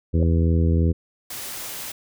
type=harmonic tone; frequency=82.8 Hz; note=E2; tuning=8 cents sharp; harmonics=1 / 2 / 3 / 4 / 5 / 6; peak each=-17 / -23 / -27 / -29 / -31 / -33 dBFS; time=0.13-0.93 s; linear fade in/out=20 ms
type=tone with exponential growth; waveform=sine; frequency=539 Hz; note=C#5; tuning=49 cents flat; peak=-24 dBFS; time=0.13-0.23 s; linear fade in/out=2 ms; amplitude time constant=20 ms
type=noise; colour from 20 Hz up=white; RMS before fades=-33 dBFS; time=1.3-1.92 s; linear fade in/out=5 ms
effects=none